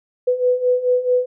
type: beating tone pair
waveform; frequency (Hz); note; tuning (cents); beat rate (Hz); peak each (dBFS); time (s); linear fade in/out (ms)
sine; 495.3 / 499.9; B4 / B4; +5 / +21; 4.6; -20 / -16; 0.27-1.26; 10
effects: none